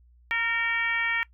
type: harmonic tone with a mistuned harmonic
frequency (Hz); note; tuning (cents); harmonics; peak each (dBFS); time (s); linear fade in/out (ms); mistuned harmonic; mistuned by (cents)
460; A#4; -23; 2 / 3 / 4 / 5 / 6 / 7; -37 / -34 / -27 / -28 / -38 / -39; 0.31-1.23; 0; 2; +32
effects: noise-tail reverb RT60 0.1 s tail -21 dB re dry + added 60 Hz sine -54 dBFS peak until 1.33 s